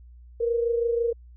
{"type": "tone pair together", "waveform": "sine", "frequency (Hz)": [465.9, 491.9], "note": ["A#4", "B4"], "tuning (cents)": [-1, -7], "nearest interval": "minor second", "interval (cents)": 94, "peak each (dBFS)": [-22, -30], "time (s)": [0.4, 1.13], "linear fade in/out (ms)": 10, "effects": ["added 60 Hz sine -45 dBFS peak until 1.36 s"]}